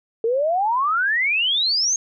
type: exponential sweep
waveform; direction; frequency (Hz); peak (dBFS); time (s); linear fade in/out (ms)
sine; up; 440 to 6590; -17; 0.24-1.96; 2
effects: none